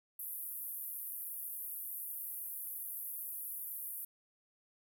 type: band-pass noise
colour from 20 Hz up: white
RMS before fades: -43 dBFS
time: 0.19-4.05 s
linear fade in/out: 5 ms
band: 11000 to 15000 Hz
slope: 48 dB/octave
effects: none